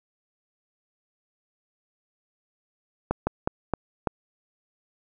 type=slowing click train; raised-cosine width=1 ms; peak=-9 dBFS; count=5; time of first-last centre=3.11-4.072 s; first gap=160 ms; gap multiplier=1.28; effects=none